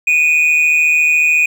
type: tone with amplitude modulation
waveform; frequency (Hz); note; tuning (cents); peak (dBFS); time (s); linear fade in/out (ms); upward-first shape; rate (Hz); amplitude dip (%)
triangle; 2468; D#7; -15; -5; 0.07-1.46; 5; sine; 154; 60
effects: none